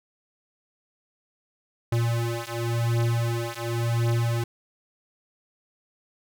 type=beating tone pair; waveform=square; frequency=116.54 / 117.46 Hz; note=A#2 / A#2; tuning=0 / +14 cents; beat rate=0.92 Hz; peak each=-27 dBFS; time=1.92-4.44 s; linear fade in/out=5 ms; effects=none